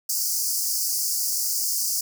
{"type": "high-pass noise", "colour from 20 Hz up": "pink", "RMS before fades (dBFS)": -25, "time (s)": [0.09, 2.01], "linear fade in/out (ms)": 5, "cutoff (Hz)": 4700, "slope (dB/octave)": 96, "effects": []}